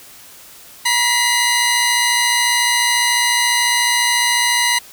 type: tone pair together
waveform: 15% pulse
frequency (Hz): 959.9 / 2034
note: B5 / C7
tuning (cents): -50 / -50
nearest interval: octave + minor second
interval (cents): 1300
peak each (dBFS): -10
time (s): 0.85-4.79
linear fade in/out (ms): 10
effects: white hiss -41 dBFS RMS until 4.92 s